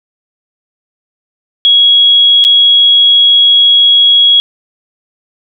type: tone with dropouts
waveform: sine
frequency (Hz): 3322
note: G#7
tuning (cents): 0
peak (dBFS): -3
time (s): 1.65-4.4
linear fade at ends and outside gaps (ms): 0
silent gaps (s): 2.441-2.449
effects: none